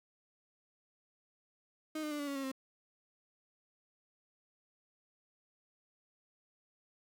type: tone with pitch steps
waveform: 35% pulse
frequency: 311.1 / 302.9 / 295 / 287.3 / 279.7 / 272.4 / 265.3 Hz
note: D#4 / D#4 / D4 / D4 / C#4 / C#4 / C4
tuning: 0 / -46 / +8 / -38 / +16 / -30 / +24 cents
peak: -35 dBFS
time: 1.95-2.517 s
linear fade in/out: 5 ms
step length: 81 ms
effects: none